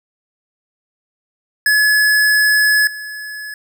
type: tone with level steps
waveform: square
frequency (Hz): 1703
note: G#6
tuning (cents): +43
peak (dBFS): -11 / -27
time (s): 1.66-3.54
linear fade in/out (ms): 2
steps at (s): 2.87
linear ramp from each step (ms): 2
effects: none